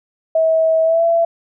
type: tone with pitch glide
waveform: sine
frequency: 645 to 671.2 Hz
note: E5 to E5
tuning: -38 to +31 cents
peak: -11 dBFS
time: 0.35-1.25 s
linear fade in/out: 5 ms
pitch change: +69 cents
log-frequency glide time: 0.83-1.04 s
effects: none